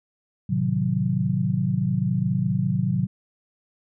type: chord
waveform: sine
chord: A diminished seventh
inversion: none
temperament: equal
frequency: 110 / 130.81 / 155.56 / 185 Hz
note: A2 / C3 / Eb3 / Gb3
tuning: 0 / 0 / 0 / 0 cents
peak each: -28 / -25 / -27 / -24 dBFS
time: 0.49-3.07 s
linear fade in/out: 10 ms
effects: none